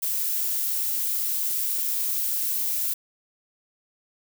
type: noise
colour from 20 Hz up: violet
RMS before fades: -26 dBFS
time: 0.02-2.94 s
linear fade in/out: 10 ms
effects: none